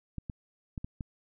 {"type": "clicks", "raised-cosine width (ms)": 5, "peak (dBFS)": -24, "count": 5, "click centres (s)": [0.183, 0.298, 0.778, 0.845, 1.008], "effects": []}